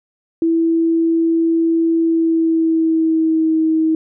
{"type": "tone with pitch glide", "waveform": "sine", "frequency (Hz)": [329.6, 318.6], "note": ["E4", "D#4"], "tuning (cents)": [0, 41], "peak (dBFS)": -12, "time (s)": [0.42, 3.95], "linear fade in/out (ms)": 2, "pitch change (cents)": -59, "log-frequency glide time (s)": [1.99, 3.58], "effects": []}